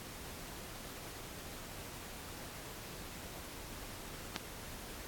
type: click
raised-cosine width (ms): 0.2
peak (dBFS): -18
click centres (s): 4.362
effects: pink hiss -48 dBFS RMS until 5.07 s + AAC 64 kbps